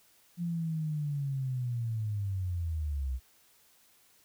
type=linear sweep; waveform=sine; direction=down; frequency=174.61 to 61.74 Hz; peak=-30 dBFS; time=0.37-3.2 s; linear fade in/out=50 ms; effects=white hiss -64 dBFS RMS until 4.24 s